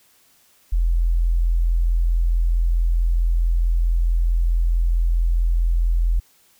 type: tone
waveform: sine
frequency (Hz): 42.29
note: E1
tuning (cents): +45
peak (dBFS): -15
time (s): 0.72-6.2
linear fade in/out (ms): 10
effects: white hiss -57 dBFS RMS until 6.59 s